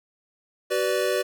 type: chord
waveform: square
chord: B minor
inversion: second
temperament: equal with one note detuned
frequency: 378.9 / 493.9 / 587.3 Hz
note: F#4 / B4 / D5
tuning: +41 / 0 / 0 cents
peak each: -27 dBFS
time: 0.7-1.23 s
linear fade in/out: 20 ms
effects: none